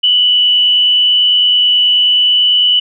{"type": "tone with frequency modulation", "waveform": "sine", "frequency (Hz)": 2970, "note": "F#7", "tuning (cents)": 6, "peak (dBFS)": -7, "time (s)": [0.03, 2.8], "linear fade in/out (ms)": 10, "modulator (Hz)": 89.2, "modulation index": 0.6, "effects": []}